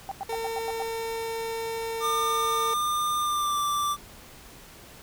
sine tone bursts, 786 Hz, G5, 4 cents sharp, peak -29 dBFS, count 7, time 0.09-0.822 s, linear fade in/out 0 ms, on 24 ms, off 94 ms
30% pulse tone, 454 Hz, A#4, 46 cents flat, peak -27 dBFS, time 0.29-2.74 s, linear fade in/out 5 ms
square tone with pitch glide, 1203 to 1173.5 Hz, D6 to D6, +41 to -2 cents, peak -25 dBFS, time 2-3.97 s, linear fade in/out 50 ms, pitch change -43 cents, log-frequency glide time 3.2-3.59 s
effects pink hiss -48 dBFS RMS until 5.02 s

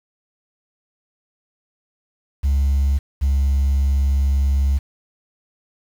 sine tone pair in turn, 69.3 / 68.92 Hz, C#2 / C#2, 0 / -9 cents, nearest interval unison, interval 9 cents, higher first, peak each -12 dBFS, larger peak neither, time 2.43-2.99 / 3.21-4.79 s, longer second, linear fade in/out 20 ms, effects tanh soft clip ceiling -13 dBFS + 7-bit

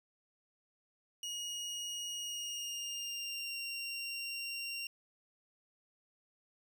25% pulse tone with pitch glide, 2881 to 2765 Hz, F#7 to F7, -47 to -18 cents, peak -35 dBFS, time 1.23-4.87 s, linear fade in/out 2 ms, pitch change -71 cents, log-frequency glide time 2.18-3.56 s, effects none

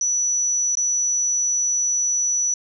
sine tone with dropouts, 5920 Hz, F#8, in tune, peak -18 dBFS, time 0.01-2.54 s, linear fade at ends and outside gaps 2 ms, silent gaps 0.753-0.771 s, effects none

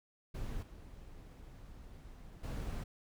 brown noise with level steps, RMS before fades -41 / -52 / -39 dBFS, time 0.34-2.84 s, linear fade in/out 10 ms, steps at 0.62 / 2.43 s, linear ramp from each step 10 ms, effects none

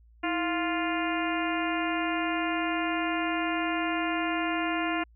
harmonic tone with a mistuned harmonic, 349.2 Hz, F4, in tune, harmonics 1 / 2 / 3 / 4 / 5 / 6 / 7 / 8, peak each -30 / -33 / -35 / -36 / -37 / -38 / -38 / -39 dBFS, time 0.23-5.04 s, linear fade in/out 10 ms, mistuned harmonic 1, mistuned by -130 cents, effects added 57 Hz sine -54 dBFS peak until 5.15 s

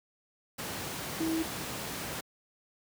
sine tone in noise, 323.6 Hz, E4, 32 cents flat, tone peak -28 dBFS, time 1.2-1.43 s, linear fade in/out 10 ms, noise pink, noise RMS -37 dBFS, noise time 0.58-2.21 s, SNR +6 dB, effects high-pass 100 Hz 12 dB/octave

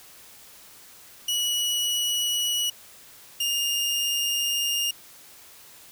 sawtooth tone pair in turn, 2927 / 2826 Hz, F#7 / F7, -19 / +20 cents, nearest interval minor second, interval 61 cents, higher first, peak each -20 dBFS, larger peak neither, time 1.28-2.7 / 3.4-4.91 s, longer second, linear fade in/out 5 ms, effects white hiss -49 dBFS RMS until 5.91 s

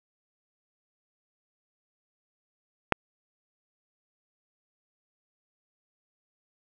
click, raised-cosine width 0.5 ms, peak -4 dBFS, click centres 2.923 s, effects none

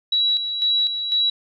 sine tone with tremolo, 3902 Hz, B7, 22 cents flat, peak -16 dBFS, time 0.12-1.3 s, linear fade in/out 5 ms, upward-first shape square, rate 2 Hz, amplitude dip 55%, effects none

